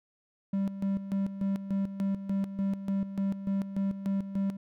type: tone with tremolo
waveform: triangle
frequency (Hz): 196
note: G3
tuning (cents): 0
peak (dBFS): -24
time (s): 0.53-4.57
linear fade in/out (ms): 5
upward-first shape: square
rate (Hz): 3.4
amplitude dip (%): 70
effects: none